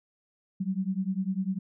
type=beating tone pair; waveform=sine; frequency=185 / 195 Hz; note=F#3 / G3; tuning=0 / -9 cents; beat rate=10 Hz; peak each=-30 dBFS; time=0.6-1.59 s; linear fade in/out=10 ms; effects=none